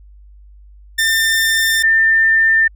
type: tone pair in turn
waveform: sawtooth / sine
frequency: 1796 / 1796 Hz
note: A6 / A6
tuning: +35 / +35 cents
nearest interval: unison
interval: 0 cents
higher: neither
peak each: -9 dBFS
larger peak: neither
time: 0.98-1.83 / 1.83-2.68 s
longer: neither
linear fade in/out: 10 ms
effects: added 50 Hz sine -39 dBFS peak until 2.75 s